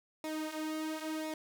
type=tone with flanger; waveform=sawtooth; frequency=312.4 Hz; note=D#4; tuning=7 cents sharp; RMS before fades=-38 dBFS; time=0.24-1.34 s; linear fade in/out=2 ms; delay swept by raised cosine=0.65 to 5.25 ms; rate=0.96 Hz; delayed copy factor=-0.7; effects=none